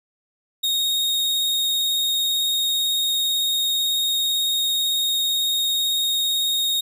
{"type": "tone with vibrato", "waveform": "40% pulse", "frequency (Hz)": 3729, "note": "A#7", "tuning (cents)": 0, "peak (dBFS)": -18, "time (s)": [0.63, 6.81], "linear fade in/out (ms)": 10, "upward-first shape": "triangle", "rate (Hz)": 18, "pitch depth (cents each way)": 22, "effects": []}